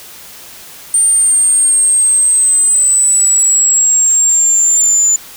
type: linear sweep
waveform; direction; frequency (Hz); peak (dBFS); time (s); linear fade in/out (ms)
sine; down; 8870 to 7040; -7; 0.94-5.16; 2
effects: white hiss -34 dBFS RMS until 5.36 s

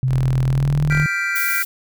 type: tone with pitch glide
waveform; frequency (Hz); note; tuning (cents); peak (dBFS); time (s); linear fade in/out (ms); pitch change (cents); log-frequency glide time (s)
sine; 130 to 149.33; C3 to D3; -11 to +29; -15; 0.03-1.06; 0; +240; 0.45-0.87
type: tone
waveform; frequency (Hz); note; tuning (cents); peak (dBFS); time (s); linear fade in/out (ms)
sawtooth; 40.37; E1; -35; -20; 0.07-1.05; 50
type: chord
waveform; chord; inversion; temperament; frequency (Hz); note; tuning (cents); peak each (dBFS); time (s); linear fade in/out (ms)
triangle; G dominant seventh; third; equal; 1396.9 / 1568 / 1975.5 / 2349; F6 / G6 / B6 / D7; 0 / 0 / 0 / 0; -23; 0.9-1.63; 10
type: noise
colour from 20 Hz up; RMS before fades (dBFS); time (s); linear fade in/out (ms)
violet; -24; 1.35-1.65; 10
effects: none

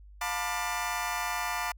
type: chord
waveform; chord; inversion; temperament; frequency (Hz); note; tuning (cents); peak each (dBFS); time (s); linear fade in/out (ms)
25% pulse; B half-diminished seventh; second; just; 711.2 / 889 / 987.8 / 1185.3; F5 / A5 / B5 / D6; +31 / +18 / 0 / +16; -32; 0.21-1.72; 5
effects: added 50 Hz sine -48 dBFS peak until 1.77 s

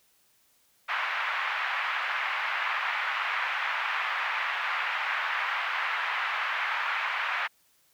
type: band-pass noise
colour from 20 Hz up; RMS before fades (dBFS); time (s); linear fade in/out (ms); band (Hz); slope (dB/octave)
white; -30; 0.88-7.48; 20; 890 to 2300; 24
effects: white hiss -66 dBFS RMS until 7.93 s

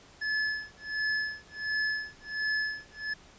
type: tone with tremolo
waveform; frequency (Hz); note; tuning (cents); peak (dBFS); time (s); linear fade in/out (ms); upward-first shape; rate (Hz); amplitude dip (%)
square; 1722; A6; -38; -27; 0.21-3.14; 10; sine; 1.4; 100
effects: pink hiss -55 dBFS RMS until 3.38 s + resampled to 16000 Hz

